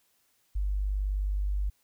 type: tone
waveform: sine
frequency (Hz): 49.51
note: G1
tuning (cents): +18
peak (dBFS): -26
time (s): 0.55-1.7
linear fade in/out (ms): 10
effects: white hiss -70 dBFS RMS until 1.83 s